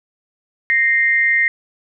sine tone pair together, 1853.9 / 2093 Hz, A#6 / C7, -10 / 0 cents, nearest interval major second, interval 210 cents, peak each -15 dBFS, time 0.7-1.48 s, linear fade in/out 0 ms, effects none

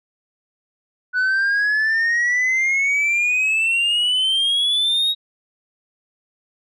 sine exponential sweep, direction up, 1480 to 3800 Hz, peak -13 dBFS, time 1.13-5.15 s, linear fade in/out 50 ms, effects tanh soft clip ceiling -15 dBFS

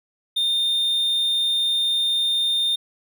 triangle tone, 3632 Hz, A#7, 46 cents flat, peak -17 dBFS, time 0.36-2.76 s, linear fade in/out 10 ms, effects none

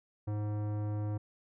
sine tone with tanh clipping, 104.9 Hz, G#2, 18 cents sharp, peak -34 dBFS, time 0.27-1.18 s, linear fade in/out 10 ms, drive 17 dB, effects none

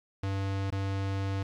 square tone with dropouts, 97.6 Hz, G2, 7 cents flat, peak -30 dBFS, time 0.23-1.43 s, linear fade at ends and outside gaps 5 ms, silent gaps 0.704-0.722 s, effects low-pass 5000 Hz 12 dB/octave + 10-bit

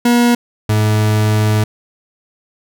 40% pulse tone pair in turn, 239.8 / 107.08 Hz, A#3 / A2, +49 / -47 cents, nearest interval octave + major second, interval 1396 cents, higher first, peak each -8 / -10 dBFS, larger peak first, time 0.05-0.35 / 0.69-1.64 s, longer second, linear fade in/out 5 ms, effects none

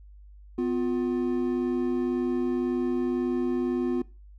triangle tone pair together, 251.8 / 353.7 Hz, B3 / F4, +34 / +22 cents, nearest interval tritone, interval 588 cents, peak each -25 dBFS, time 0.58-4.02 s, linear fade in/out 5 ms, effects noise-tail reverb RT60 0.3 s tail -21 dB re dry + added 50 Hz sine -46 dBFS peak until 4.38 s

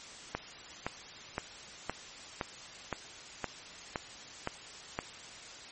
click train, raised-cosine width 0.5 ms, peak -17 dBFS, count 10, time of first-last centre 0.35-4.989 s, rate 1.94 Hz, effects white hiss -48 dBFS RMS until 5.71 s + MP3 32 kbps

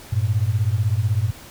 sine beating tone pair, 98 / 114 Hz, G2 / A#2, 0 / -38 cents, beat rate 16 Hz, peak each -20 dBFS, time 0.12-1.31 s, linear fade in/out 10 ms, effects pink hiss -42 dBFS RMS until 1.5 s

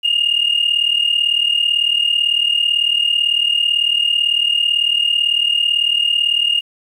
sine tone pair together, 2819 / 2857 Hz, F7 / F7, +16 / +39 cents, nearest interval unison, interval 23 cents, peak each -15 / -15 dBFS, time 0.03-6.61 s, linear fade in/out 20 ms, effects tanh soft clip ceiling -7 dBFS + 8-bit

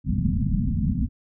white low-pass noise, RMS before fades -23 dBFS, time 0.04-1.09 s, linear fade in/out 50 ms, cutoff 250 Hz, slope 96 dB/octave, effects none

